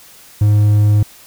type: tone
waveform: triangle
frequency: 104.5 Hz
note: G#2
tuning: 11 cents sharp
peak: -6 dBFS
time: 0.41-1.03 s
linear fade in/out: 5 ms
effects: white hiss -42 dBFS RMS until 1.26 s